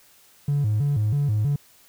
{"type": "tone with vibrato", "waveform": "triangle", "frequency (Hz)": 123.47, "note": "B2", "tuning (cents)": 0, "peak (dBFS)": -16, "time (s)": [0.48, 1.56], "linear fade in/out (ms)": 5, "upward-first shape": "square", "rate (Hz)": 3.1, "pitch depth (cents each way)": 260, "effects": ["tanh soft clip ceiling -15 dBFS", "white hiss -55 dBFS RMS until 1.88 s"]}